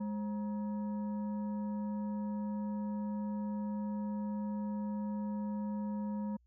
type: tone with frequency modulation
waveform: sine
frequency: 207.7 Hz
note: G#3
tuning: in tune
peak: -34 dBFS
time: 0-6.37 s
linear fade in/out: 10 ms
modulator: 739 Hz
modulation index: 0.4
effects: added 60 Hz sine -65 dBFS peak until 6.46 s